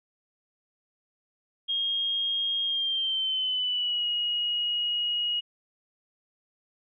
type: tone with pitch glide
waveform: sine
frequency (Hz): 3246 to 2892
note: G#7 to F#7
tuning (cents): -40 to -40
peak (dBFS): -25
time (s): 1.68-5.41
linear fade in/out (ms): 20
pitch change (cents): -200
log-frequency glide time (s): 2.64-4.07
effects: none